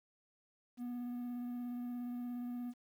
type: tone with vibrato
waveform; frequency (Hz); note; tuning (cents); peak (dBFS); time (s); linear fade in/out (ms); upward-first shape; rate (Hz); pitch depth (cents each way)
triangle; 243.6; B3; -24; -37; 0.77-2.74; 50; triangle; 17; 16
effects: 11-bit